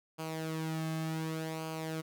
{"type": "tone with flanger", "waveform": "sawtooth", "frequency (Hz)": 159.7, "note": "D#3", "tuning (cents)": 45, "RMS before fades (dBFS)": -37, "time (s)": [0.18, 2.02], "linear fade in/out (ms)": 20, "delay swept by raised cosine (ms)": [0.53, 2.13], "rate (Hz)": 0.67, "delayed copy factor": -0.6, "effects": []}